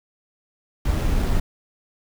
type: noise with sample-and-hold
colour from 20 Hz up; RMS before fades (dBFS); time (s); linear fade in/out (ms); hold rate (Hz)
brown; -20; 0.85-1.4; 5; 8820
effects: none